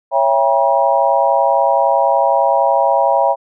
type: chord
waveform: sine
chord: C# diminished seventh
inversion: none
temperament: just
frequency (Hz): 554.4 / 665.2 / 798.3 / 957.9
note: C#5 / E5 / G5 / Bb5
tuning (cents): 0 / +16 / +31 / +47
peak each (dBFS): -16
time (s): 0.11-3.36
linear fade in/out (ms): 50
effects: none